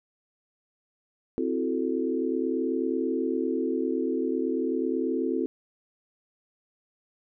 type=chord; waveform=sine; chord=F# half-diminished seventh; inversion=second; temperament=equal; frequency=261.6 / 329.6 / 370 / 440 Hz; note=C4 / E4 / F#4 / A4; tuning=0 / 0 / 0 / 0 cents; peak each=-29 / -30 / -31 / -31 dBFS; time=1.38-5.46 s; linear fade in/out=0 ms; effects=none